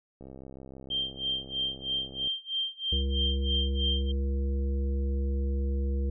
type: click train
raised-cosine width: 2 ms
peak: -32 dBFS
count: 138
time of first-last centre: 0.21-2.273 s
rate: 66.4 Hz
type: tone with tremolo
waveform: sine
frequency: 3162 Hz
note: G7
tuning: 14 cents sharp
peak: -26 dBFS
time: 0.9-4.12 s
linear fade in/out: 10 ms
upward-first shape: sine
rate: 3.1 Hz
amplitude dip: 95%
type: harmonic tone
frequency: 68.1 Hz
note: C#2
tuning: 30 cents flat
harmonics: 1 / 3 / 5 / 7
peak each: -26 / -38 / -42 / -41 dBFS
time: 2.92-6.1 s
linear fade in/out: 5 ms
effects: none